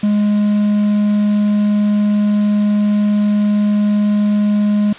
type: tone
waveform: triangle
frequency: 207.7 Hz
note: G#3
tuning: in tune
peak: -9 dBFS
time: 0.03-4.93 s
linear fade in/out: 5 ms
effects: white hiss -34 dBFS RMS until 4.98 s + resampled to 8000 Hz